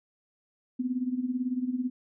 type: tone with tremolo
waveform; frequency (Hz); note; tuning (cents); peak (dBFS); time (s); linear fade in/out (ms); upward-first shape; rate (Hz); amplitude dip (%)
sine; 251.9; B3; +34; -24; 0.79-1.9; 10; sine; 18; 75
effects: none